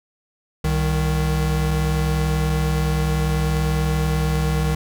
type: tone pair together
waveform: square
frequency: 65.4 / 155.56 Hz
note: C2 / D#3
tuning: 0 / 0 cents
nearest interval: octave + minor third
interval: 1500 cents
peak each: -22 / -21 dBFS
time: 0.64-4.75 s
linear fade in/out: 5 ms
effects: none